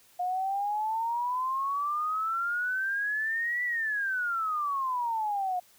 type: exponential two-way sweep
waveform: sine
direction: up then down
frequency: 712 to 1975.5 to 712 Hz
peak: -27 dBFS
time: 0.19-5.6 s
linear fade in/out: 10 ms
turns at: 3.64 s
effects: white hiss -60 dBFS RMS until 5.78 s